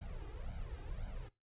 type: noise with flanger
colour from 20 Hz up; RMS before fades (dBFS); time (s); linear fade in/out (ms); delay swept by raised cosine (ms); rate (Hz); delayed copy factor
brown; -44; 0.01-1.29; 10; 1.3 to 2.5; 1.9; +1
effects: noise-tail reverb RT60 0.2 s tail -17 dB re dry + resampled to 8000 Hz